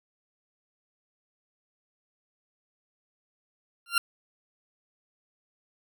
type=tone with exponential growth; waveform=20% pulse; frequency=1385 Hz; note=F6; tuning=15 cents flat; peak=-12 dBFS; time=3.86-3.98 s; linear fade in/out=2 ms; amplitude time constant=24 ms; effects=none